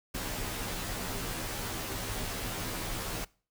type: noise with comb filter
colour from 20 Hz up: pink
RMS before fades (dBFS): -36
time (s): 0.14-3.25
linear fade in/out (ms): 10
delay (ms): 14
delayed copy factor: -1
effects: noise-tail reverb RT60 0.4 s tail -23 dB re dry